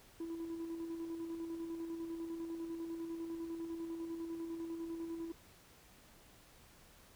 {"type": "tone with tremolo", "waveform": "sine", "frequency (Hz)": 331.4, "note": "E4", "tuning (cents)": 9, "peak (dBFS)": -36, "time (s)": [0.2, 5.32], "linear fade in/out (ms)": 5, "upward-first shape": "square", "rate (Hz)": 10, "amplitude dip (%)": 45, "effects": ["tanh soft clip ceiling -38 dBFS", "pink hiss -62 dBFS RMS until 7.15 s"]}